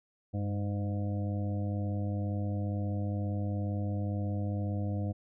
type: harmonic tone with a mistuned harmonic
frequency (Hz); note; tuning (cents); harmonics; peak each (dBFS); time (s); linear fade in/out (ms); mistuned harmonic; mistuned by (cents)
102.1; G#2; -29; 1 / 2 / 3 / 5 / 6 / 7; -31 / -37 / -41 / -45 / -47 / -48; 0.33-5.13; 20; 1; -50
effects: none